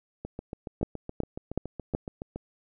two click trains, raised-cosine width 2 ms, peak -13 / -22 dBFS, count 4 / 16, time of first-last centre 0.83-1.949 / 0.25-2.36 s, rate 2.68 / 7.11 Hz, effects none

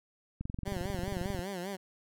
click train, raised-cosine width 5 ms, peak -24 dBFS, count 23, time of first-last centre 0.41-1.392 s, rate 22.4 Hz
15% pulse tone with vibrato, 187.2 Hz, F#3, 20 cents sharp, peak -30 dBFS, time 0.65-1.77 s, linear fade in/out 20 ms, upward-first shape sine, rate 5 Hz, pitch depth 130 cents each way
effects none

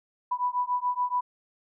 sine beating tone pair, 985 / 992 Hz, B5 / B5, -5 / +7 cents, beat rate 7 Hz, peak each -28 dBFS, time 0.31-1.21 s, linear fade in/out 10 ms, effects none

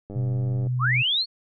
click train, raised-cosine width 2 ms, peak -24 dBFS, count 58, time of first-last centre 0.1-0.67 s, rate 100 Hz
sine tone, 125.2 Hz, B2, 24 cents sharp, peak -22 dBFS, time 0.15-1.03 s, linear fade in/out 20 ms
sine linear sweep, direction up, 987.8 to 4435 Hz, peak -20 dBFS, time 0.79-1.26 s, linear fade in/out 50 ms
effects none

